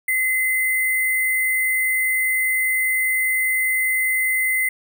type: tone with sample-and-hold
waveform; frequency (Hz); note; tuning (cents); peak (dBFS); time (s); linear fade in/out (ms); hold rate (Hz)
sine; 2050; C7; -36; -17; 0.08-4.69; 5; 11025
effects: none